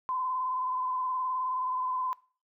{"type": "tone with vibrato", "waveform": "sine", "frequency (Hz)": 1021, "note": "C6", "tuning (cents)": -43, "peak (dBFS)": -28, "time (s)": [0.09, 2.13], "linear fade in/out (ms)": 0, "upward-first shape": "square", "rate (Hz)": 19, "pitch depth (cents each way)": 25, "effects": ["noise-tail reverb RT60 0.4 s tail -23 dB re dry"]}